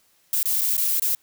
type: noise with dropouts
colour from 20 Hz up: violet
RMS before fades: -22 dBFS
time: 0.33-1.15 s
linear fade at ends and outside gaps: 1 ms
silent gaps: 0.43-0.456 / 0.611-0.616 / 0.768-0.778 / 0.997-1.02 s
effects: white hiss -62 dBFS RMS until 1.22 s